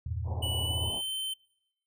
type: chord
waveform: sine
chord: E diminished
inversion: none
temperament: equal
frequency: 82.41 / 98 / 116.54 Hz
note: E2 / G2 / Bb2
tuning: 0 / 0 / 0 cents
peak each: -33 / -38 / -37 dBFS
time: 0.06-0.9 s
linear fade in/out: 5 ms
type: low-pass noise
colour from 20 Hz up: white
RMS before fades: -42 dBFS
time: 0.24-1.02 s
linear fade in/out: 50 ms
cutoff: 990 Hz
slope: 96 dB/octave
type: tone with pitch glide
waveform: square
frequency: 2960 to 3086 Hz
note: F#7 to G7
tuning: 0 to -28 cents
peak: -32 dBFS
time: 0.42-1.34 s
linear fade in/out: 10 ms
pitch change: +72 cents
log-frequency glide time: 0.63-1.01 s
effects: noise-tail reverb RT60 0.8 s tail -25 dB re dry